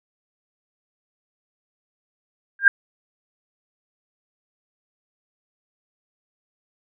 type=tone with exponential growth; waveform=sine; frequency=1602 Hz; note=G6; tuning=37 cents sharp; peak=-4 dBFS; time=2.59-2.68 s; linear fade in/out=2 ms; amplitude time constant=19 ms; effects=none